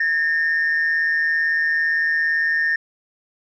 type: tone pair together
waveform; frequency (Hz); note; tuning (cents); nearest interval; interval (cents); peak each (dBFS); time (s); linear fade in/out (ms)
sine; 1661.2 / 1819; G#6 / A#6; 0 / -43; major second; 157; -24 / -16; 0-2.76; 5
effects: tanh soft clip ceiling -13 dBFS